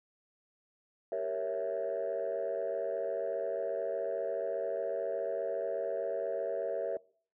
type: chord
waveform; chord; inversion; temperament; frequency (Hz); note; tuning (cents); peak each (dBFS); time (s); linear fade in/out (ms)
sine; G diminished seventh; none; equal; 392 / 466.2 / 554.4 / 659.3; G4 / Bb4 / Db5 / Fb5; 0 / 0 / 0 / 0; -40 / -36 / -35 / -34; 1.12-6.97; 2
effects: noise-tail reverb RT60 0.5 s tail -23 dB re dry + tanh soft clip ceiling -26 dBFS